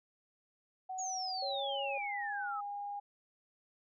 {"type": "tone with pitch glide", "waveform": "sine", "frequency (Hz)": [750, 813.2], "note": ["F#5", "G#5"], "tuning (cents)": [23, -37], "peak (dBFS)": -38, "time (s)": [0.89, 3], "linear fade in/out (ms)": 10, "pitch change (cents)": 140, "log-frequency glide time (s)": [1.35, 1.65]}
{"type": "exponential sweep", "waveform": "sine", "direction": "down", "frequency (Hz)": [6870, 1244.5], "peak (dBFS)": -38, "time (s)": [0.98, 2.61], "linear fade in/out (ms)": 10}
{"type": "tone", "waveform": "sine", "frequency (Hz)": 554.4, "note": "C#5", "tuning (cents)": 0, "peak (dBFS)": -38, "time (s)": [1.42, 1.98], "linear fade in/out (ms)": 5}
{"effects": []}